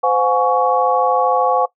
sine tone cluster, 514 / 721 / 834 / 1119 Hz, C5 / F#5 / G#5 / C#6, -31 / -45 / +7 / +16 cents, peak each -18 dBFS, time 0.03-1.66 s, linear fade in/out 10 ms, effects noise-tail reverb RT60 0.1 s tail -19 dB re dry

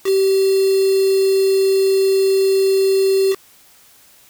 sine tone with quantisation, 386.6 Hz, G4, 24 cents flat, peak -12 dBFS, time 0.04-3.36 s, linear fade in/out 50 ms, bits 4, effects white hiss -49 dBFS RMS until 4.29 s

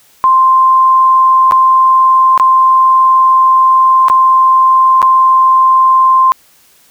sine tone with dropouts, 1046.5 Hz, C6, in tune, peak -4 dBFS, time 0.24-6.32 s, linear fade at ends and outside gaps 0 ms, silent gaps 1.511-1.521 / 2.377-2.398 / 4.084-4.099 / 5.018-5.027 s, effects white hiss -47 dBFS RMS until 6.9 s

